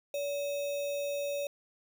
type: tone with sample-and-hold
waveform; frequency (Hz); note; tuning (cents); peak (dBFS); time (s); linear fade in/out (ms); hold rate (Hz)
sine; 571; D5; -49; -31; 0.14-1.47; 2; 3150
effects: none